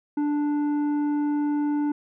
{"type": "tone with tanh clipping", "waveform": "sine", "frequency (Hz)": 293.7, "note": "D4", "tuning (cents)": 0, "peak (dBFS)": -23, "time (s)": [0.17, 1.92], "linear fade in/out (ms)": 5, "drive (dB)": 8, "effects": []}